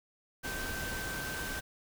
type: tone in noise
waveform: sine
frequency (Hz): 1551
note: G6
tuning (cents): -19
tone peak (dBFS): -39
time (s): 0.43-1.61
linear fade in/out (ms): 20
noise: pink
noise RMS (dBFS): -39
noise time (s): 0.43-1.61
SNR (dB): -3
effects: none